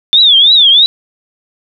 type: tone with vibrato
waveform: sine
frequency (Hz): 3520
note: A7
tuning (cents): 0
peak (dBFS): -3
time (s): 0.13-0.86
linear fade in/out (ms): 0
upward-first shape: triangle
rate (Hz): 3.1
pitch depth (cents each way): 210
effects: none